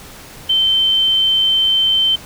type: tone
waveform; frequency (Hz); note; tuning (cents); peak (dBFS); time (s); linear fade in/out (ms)
sine; 3098; G7; -21; -11; 0.49-2.16; 10
effects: pink hiss -37 dBFS RMS until 2.25 s